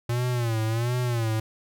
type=tone with vibrato; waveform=square; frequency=117.2 Hz; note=A#2; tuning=10 cents sharp; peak=-24 dBFS; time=0.09-1.4 s; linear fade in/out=5 ms; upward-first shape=sine; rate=1.4 Hz; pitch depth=110 cents each way; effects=none